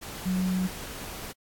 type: tone in noise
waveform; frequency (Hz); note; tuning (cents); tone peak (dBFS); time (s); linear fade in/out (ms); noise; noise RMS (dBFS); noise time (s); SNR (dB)
sine; 185; F#3; 0; -24; 0.25-0.68; 20; pink; -39; 0.01-1.33; +12
effects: AAC 64 kbps